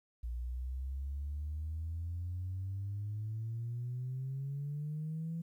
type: exponential sweep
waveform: sine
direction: up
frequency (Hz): 58.27 to 167.7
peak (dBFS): -35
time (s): 0.23-5.42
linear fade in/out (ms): 10
effects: tanh soft clip ceiling -32 dBFS + 12-bit